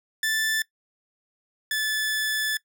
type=tone pair in turn; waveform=sawtooth; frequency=1760 / 1735.8 Hz; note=A6 / A6; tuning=0 / -24 cents; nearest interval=unison; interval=24 cents; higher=first; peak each=-19 / -20 dBFS; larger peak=first; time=0.23-0.62 / 1.71-2.57 s; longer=second; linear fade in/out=2 ms; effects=noise-tail reverb RT60 0.1 s tail -20 dB re dry